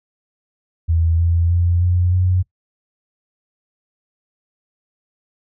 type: tone with pitch steps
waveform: sine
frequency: 82.5 / 84.62 / 86.8 / 89.04 / 91.33 Hz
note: E2 / E2 / F2 / F2 / F#2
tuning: +2 / +46 / -10 / +34 / -22 cents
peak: -13 dBFS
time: 0.88-2.43 s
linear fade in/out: 20 ms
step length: 310 ms
effects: noise-tail reverb RT60 0.1 s tail -20 dB re dry